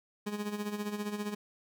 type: tone with tremolo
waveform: 30% pulse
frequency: 207.7 Hz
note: G#3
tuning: in tune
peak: -29 dBFS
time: 0.26-1.35 s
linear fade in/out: 10 ms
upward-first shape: sine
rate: 15 Hz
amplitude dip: 65%
effects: none